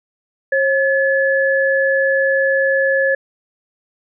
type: tone pair together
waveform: sine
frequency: 540 / 1714.4 Hz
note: C#5 / A6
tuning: -45 / -45 cents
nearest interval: octave + minor sixth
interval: 2000 cents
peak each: -15 / -16 dBFS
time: 0.52-3.15 s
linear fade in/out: 5 ms
effects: none